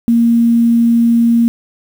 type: tone with quantisation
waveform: sine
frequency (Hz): 233.1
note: A#3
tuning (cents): 0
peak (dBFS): -7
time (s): 0.08-1.48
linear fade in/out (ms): 0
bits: 6
effects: none